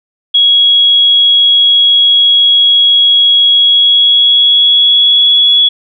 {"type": "tone with pitch glide", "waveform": "sine", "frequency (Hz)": [3322, 3374], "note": ["G#7", "G#7"], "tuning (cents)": [0, 27], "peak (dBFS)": -4, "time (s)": [0.34, 5.69], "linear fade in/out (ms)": 10, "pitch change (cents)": 27, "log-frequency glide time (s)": [3.5, 5.45], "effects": []}